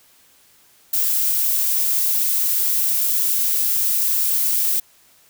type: noise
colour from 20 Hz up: violet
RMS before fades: -19 dBFS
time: 0.93-4.8 s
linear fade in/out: 5 ms
effects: white hiss -54 dBFS RMS until 5.29 s